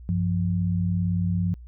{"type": "tone pair together", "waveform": "sine", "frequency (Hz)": [96.64, 174.3], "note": ["G2", "F3"], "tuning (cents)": [-24, -3], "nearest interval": "minor seventh", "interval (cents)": 1021, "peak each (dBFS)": [-24, -24], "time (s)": [0.09, 1.54], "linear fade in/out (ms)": 0, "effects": ["added 60 Hz sine -40 dBFS peak until 1.67 s"]}